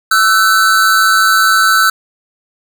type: tone pair together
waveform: square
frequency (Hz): 1321 / 1514.8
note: E6 / F#6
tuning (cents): +3 / +40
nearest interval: major second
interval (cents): 237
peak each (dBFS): -11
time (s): 0.11-1.9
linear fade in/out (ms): 5
effects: none